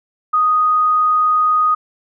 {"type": "tone", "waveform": "sine", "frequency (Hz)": 1244, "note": "D#6", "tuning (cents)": -1, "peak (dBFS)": -11, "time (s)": [0.33, 1.75], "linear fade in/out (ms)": 10, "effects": []}